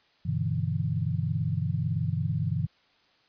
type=chord; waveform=sine; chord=E minor seventh; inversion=first; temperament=equal; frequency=98 / 123.47 / 146.83 / 164.81 Hz; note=G2 / B2 / D3 / E3; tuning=0 / 0 / 0 / 0 cents; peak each=-31 dBFS; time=0.25-2.67 s; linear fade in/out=10 ms; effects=white hiss -64 dBFS RMS until 3.28 s + resampled to 11025 Hz